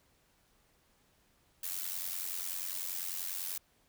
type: noise with amplitude modulation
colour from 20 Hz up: blue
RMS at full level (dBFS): -35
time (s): 1.63-3.58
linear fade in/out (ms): 5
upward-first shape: sine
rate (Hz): 90.2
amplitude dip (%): 75
effects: pink hiss -70 dBFS RMS until 3.88 s